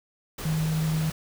sine tone in noise, 157.6 Hz, D#3, 23 cents sharp, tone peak -23 dBFS, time 0.45-1.1 s, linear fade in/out 5 ms, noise pink, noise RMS -36 dBFS, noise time 0.38-1.12 s, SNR +10 dB, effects none

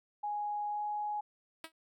sine tone with pitch glide, 830.6 to 835.9 Hz, G#5 to G#5, 0 to +11 cents, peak -33 dBFS, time 0.23-1.21 s, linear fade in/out 10 ms, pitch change +11 cents, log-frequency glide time 0.68-0.82 s
5% pulse tone with exponential decay, 322.4 Hz, E4, 38 cents flat, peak -27 dBFS, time 1.64-1.72 s, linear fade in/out 1 ms, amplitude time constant 16 ms
effects none

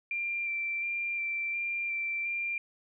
sine tone with vibrato, 2365 Hz, D7, 12 cents sharp, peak -30 dBFS, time 0.11-2.58 s, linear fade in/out 2 ms, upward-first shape square, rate 1.4 Hz, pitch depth 13 cents each way, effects none

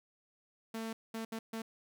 sawtooth tone bursts at uneven times, 224.5 Hz, A3, 35 cents sharp, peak -34 dBFS, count 4, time 0.74-0.93 / 1.14-1.25 / 1.32-1.39 / 1.53-1.62 s, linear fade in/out 5 ms, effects none

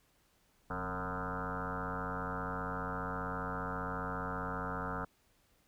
sine tone with frequency modulation, 740 Hz, F#5, in tune, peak -35 dBFS, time 0.7-5.05 s, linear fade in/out 5 ms, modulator 94.9 Hz, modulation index 7.6, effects pink hiss -71 dBFS RMS until 5.67 s

